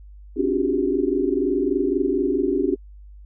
sine tone cluster, 269.2 / 294.1 / 356.3 / 379.9 / 400.5 Hz, C4 / D4 / F4 / F#4 / G4, +49 / +3 / +35 / +46 / +37 cents, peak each -25 dBFS, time 0.36-2.76 s, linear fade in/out 20 ms, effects added 50 Hz sine -40 dBFS peak until 3.25 s

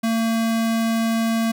square tone, 226.6 Hz, A#3, 49 cents flat, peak -19 dBFS, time 0.03-1.52 s, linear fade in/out 10 ms, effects none

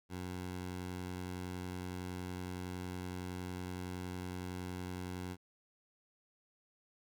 15% pulse tone, 90.8 Hz, F#2, 32 cents flat, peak -34 dBFS, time 0.09-5.37 s, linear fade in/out 50 ms, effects none

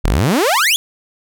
sawtooth exponential sweep, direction up, 32.69 to 3518 Hz, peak -8 dBFS, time 0.04-0.76 s, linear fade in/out 0 ms, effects none

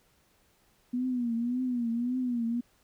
sine tone with vibrato, 242.7 Hz, B3, 30 cents flat, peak -27 dBFS, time 0.93-2.61 s, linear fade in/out 10 ms, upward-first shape triangle, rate 1.8 Hz, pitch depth 110 cents each way, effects pink hiss -67 dBFS RMS until 2.83 s

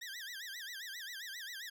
20% pulse tone with vibrato, 1760 Hz, A6, in tune, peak -38 dBFS, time 0.01-1.7 s, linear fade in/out 10 ms, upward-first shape sine, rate 7.5 Hz, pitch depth 210 cents each way, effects none

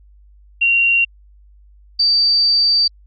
sine tone pair in turn, 2757 / 4637 Hz, F7 / D8, -23 / -23 cents, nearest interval major sixth, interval 900 cents, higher second, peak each -11 dBFS, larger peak neither, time 0.61-1.05 / 1.99-2.88 s, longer second, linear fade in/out 10 ms, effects added 50 Hz sine -44 dBFS peak until 3.06 s + Opus 48 kbps

